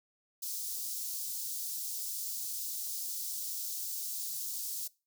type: high-pass noise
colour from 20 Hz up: white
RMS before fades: -38 dBFS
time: 0.42-4.88 s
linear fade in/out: 10 ms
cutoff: 4700 Hz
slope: 24 dB/octave
effects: noise-tail reverb RT60 0.3 s tail -22 dB re dry